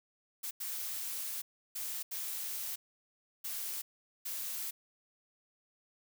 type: noise bursts at uneven times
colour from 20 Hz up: blue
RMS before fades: -39 dBFS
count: 6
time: 0.43-0.51 / 0.6-1.42 / 1.75-2.03 / 2.11-2.76 / 3.44-3.82 / 4.25-4.71 s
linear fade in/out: 10 ms
effects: none